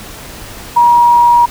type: tone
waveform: sine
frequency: 954 Hz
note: A#5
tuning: 40 cents sharp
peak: -4 dBFS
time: 0.76-1.46 s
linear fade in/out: 10 ms
effects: pink hiss -30 dBFS RMS until 1.5 s